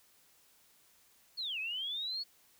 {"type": "linear two-way sweep", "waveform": "sine", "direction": "down then up", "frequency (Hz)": [4435, 2489, 4435], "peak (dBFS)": -35, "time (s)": [1.37, 2.24], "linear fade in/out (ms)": 20, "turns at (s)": 1.59, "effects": ["white hiss -66 dBFS RMS until 2.59 s"]}